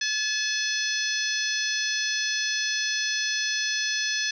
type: harmonic tone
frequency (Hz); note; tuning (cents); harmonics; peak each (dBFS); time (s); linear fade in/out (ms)
860; A5; -40; 2 / 3 / 4 / 5 / 6 / 7; -29 / -33 / -33 / -33 / -31 / -32; 0.01-4.31; 5
effects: none